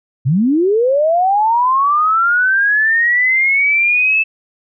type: linear sweep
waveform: sine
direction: up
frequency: 116.54 to 2637 Hz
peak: -10 dBFS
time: 0.25-4.24 s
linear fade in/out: 20 ms
effects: none